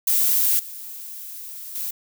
violet noise with level steps, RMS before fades -19 / -36 / -28 dBFS, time 0.07-1.91 s, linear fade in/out 5 ms, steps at 0.59 / 1.75 s, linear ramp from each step 5 ms, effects none

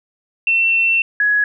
sine tone pair in turn, 2698 / 1676.6 Hz, E7 / G#6, +40 / +16 cents, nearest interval minor sixth, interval 824 cents, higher first, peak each -12 dBFS, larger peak neither, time 0.47-1.02 / 1.2-1.44 s, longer first, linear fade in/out 2 ms, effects none

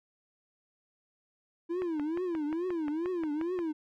triangle tone with vibrato, 328.8 Hz, E4, 4 cents flat, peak -28 dBFS, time 1.69-3.73 s, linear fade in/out 20 ms, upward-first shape triangle, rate 2.3 Hz, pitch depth 230 cents each way
click train, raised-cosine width 0.5 ms, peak -26 dBFS, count 11, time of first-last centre 1.82-3.59 s, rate 5.65 Hz
effects none

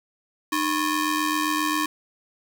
sawtooth ring-modulated tone, 698.5 Hz, F5, in tune, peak -15 dBFS, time 0.52-1.86 s, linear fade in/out 5 ms, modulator 393 Hz, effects 8-bit

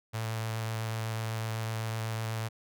sawtooth tone with notch filter, 111.5 Hz, A2, 23 cents sharp, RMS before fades -34 dBFS, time 0.13-2.49 s, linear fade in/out 20 ms, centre 280 Hz, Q 0.7, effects none

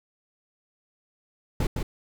brown noise with echo, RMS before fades -23 dBFS, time 1.6-1.67 s, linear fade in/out 5 ms, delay 160 ms, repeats 1, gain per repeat -4 dB, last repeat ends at 1.83 s, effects none

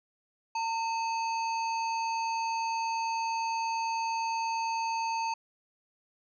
harmonic tone with a mistuned harmonic, 910 Hz, A#5, 42 cents flat, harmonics 1 / 3 / 5 / 7, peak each -29 / -39 / -43 / -46 dBFS, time 0.55-5.34 s, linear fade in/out 5 ms, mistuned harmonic 3, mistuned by -97 cents, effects none

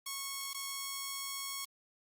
5% pulse tone with dropouts, 1099 Hz, C#6, 15 cents flat, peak -26 dBFS, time 0.06-1.65 s, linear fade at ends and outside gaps 5 ms, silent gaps 0.533-0.544 s, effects Opus 32 kbps

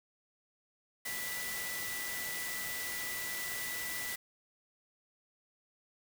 sine tone in noise, 1975.5 Hz, B6, in tune, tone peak -40 dBFS, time 1.05-4.16 s, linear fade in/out 10 ms, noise white, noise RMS -40 dBFS, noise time 1.05-4.16 s, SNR -3 dB, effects none

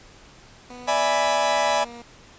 15% pulse tone with pitch glide, 246.9 to 237 Hz, B3 to A#3, 0 to +29 cents, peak -32 dBFS, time 0.7-2.02 s, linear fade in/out 2 ms, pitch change -71 cents, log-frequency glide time 1.58-1.87 s
40% pulse chord, E dominant seventh, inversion third, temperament equal, 587.3 / 659.3 / 830.6 / 987.8 Hz, D5 / E5 / G#5 / B5, 0 / 0 / 0 / 0 cents, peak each -24 / -25 / -23 / -24 dBFS, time 0.87-1.85 s, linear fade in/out 20 ms
effects pink hiss -49 dBFS RMS until 2.38 s + resampled to 16000 Hz

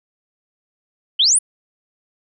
sine exponential sweep, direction up, 2900 to 10430 Hz, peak -11 dBFS, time 1.19-1.39 s, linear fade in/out 10 ms, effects none

